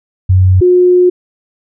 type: tone pair in turn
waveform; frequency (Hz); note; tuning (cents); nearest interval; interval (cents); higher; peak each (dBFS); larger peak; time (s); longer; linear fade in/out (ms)
sine; 93 / 360.2; F#2 / F#4; +9 / -46; octave + major seventh; 2345; second; -4; neither; 0.29-0.61 / 0.61-1.1; second; 10
effects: none